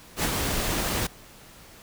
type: noise with ADSR envelope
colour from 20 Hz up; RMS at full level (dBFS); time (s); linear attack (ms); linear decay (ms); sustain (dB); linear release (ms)
pink; -23; 0.16-1.07; 75; 40; -4; 6
effects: pink hiss -49 dBFS RMS until 1.82 s